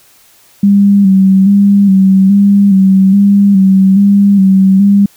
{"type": "tone with vibrato", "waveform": "sine", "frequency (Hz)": 196, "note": "G3", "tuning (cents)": 0, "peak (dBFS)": -3, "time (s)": [0.63, 5.06], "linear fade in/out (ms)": 5, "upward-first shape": "square", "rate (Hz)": 1.2, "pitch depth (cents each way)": 40, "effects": ["white hiss -45 dBFS RMS until 5.16 s"]}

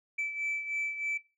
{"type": "beating tone pair", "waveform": "sine", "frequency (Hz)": [2316, 2319.2], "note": ["D7", "D7"], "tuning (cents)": [-25, -22], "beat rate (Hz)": 3.2, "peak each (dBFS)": [-30, -36], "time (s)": [0.18, 1.18], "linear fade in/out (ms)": 10, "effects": ["noise-tail reverb RT60 0.3 s tail -21 dB re dry", "tanh soft clip ceiling -27 dBFS"]}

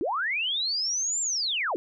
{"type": "linear two-way sweep", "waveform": "sine", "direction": "up then down", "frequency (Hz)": [277.2, 7459, 277.2], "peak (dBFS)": -25, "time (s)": [0.01, 1.76], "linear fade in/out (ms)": 0, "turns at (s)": 1.21, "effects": []}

